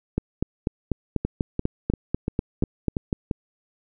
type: two click trains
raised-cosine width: 3 ms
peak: -9 / -11 dBFS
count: 13 / 7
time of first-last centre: 0.18-3.128 / 1.25-3.312 s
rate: 4.07 / 2.91 Hz
effects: none